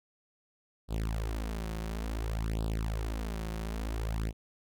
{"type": "tone with flanger", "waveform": "sawtooth", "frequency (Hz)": 54.7, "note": "A1", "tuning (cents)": -9, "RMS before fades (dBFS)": -34, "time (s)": [0.88, 4.33], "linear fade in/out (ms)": 50, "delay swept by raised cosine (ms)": [0.23, 5.53], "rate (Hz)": 0.57, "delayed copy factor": 0.9, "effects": []}